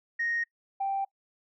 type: tone pair in turn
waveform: sine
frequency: 1865 / 784.1 Hz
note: A#6 / G5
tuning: 0 / 0 cents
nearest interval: octave + minor third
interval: 1500 cents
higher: first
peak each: -26 / -26 dBFS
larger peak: neither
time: 0.19-0.44 / 0.8-1.05 s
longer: neither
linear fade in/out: 10 ms
effects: noise-tail reverb RT60 0.1 s tail -23 dB re dry + tanh soft clip ceiling -22 dBFS